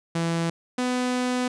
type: tone pair in turn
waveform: sawtooth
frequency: 166.9 / 250.1 Hz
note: E3 / B3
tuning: +22 / +22 cents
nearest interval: perfect fifth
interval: 700 cents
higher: second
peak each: -19 dBFS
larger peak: neither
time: 0.15-0.5 / 0.78-1.48 s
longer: second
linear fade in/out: 5 ms
effects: resampled to 22050 Hz